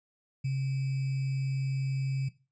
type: tone with sample-and-hold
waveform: sine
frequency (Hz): 134.4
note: C3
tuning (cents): +47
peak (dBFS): -27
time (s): 0.44-2.29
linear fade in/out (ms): 10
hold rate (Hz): 2450
effects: noise-tail reverb RT60 0.3 s tail -17 dB re dry + resampled to 16000 Hz